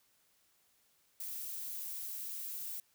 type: noise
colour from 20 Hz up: violet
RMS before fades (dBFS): -42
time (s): 1.2-2.8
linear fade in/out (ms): 2
effects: white hiss -72 dBFS RMS until 2.94 s